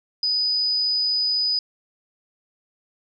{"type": "tone", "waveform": "sine", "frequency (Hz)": 4978, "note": "D#8", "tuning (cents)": 0, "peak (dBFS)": -19, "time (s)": [0.23, 1.59], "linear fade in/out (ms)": 2, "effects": []}